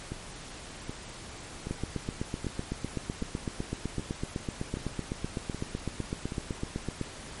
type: two click trains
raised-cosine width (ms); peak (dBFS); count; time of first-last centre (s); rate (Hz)
3; -22 / -18; 9 / 43; 0.12-6.322 / 1.71-7.013; 1.29 / 7.92
effects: pink hiss -44 dBFS RMS until 7.4 s + MP3 48 kbps